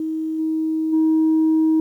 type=tone with level steps; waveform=sine; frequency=317.1 Hz; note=D#4; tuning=33 cents sharp; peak=-21 / -18 / -12 dBFS; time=0-1.8 s; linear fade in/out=2 ms; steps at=0.38 / 0.92 s; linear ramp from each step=20 ms; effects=tanh soft clip ceiling -11 dBFS + 9-bit